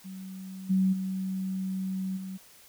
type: tone with level steps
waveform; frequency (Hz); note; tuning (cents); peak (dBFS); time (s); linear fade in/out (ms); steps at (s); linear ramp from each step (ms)
sine; 189.2; F#3; +39; -38 / -21 / -29 / -35; 0.04-2.38; 20; 0.69 / 0.92 / 2.16; 20
effects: white hiss -55 dBFS RMS until 2.68 s